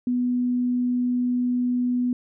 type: tone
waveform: sine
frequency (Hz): 246.9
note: B3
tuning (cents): 0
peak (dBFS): -20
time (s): 0.07-2.13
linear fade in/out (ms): 2
effects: none